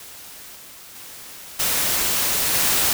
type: noise with level steps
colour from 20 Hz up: white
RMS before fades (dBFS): -40 / -42 / -39 / -21 / -19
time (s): 0-2.93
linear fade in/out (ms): 2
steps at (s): 0.55 / 0.95 / 1.59 / 2.54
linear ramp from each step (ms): 10
effects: none